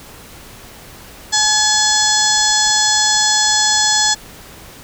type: harmonic tone with a mistuned harmonic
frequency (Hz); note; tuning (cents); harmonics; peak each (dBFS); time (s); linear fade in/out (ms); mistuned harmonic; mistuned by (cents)
853; G#5; +46; 1 / 2 / 4 / 5 / 6 / 7 / 8 / 9; -20 / -20 / -20 / -20 / -20 / -20 / -20 / -20; 1.32-4.15; 20; 8; +18
effects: pink hiss -38 dBFS RMS until 4.83 s